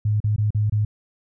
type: tone with dropouts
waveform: sine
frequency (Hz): 105.8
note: G#2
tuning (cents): +33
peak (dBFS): -17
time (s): 0.05-0.85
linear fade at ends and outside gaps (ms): 5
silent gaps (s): 0.203-0.241 / 0.362-0.381 / 0.506-0.547 / 0.698-0.722
effects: none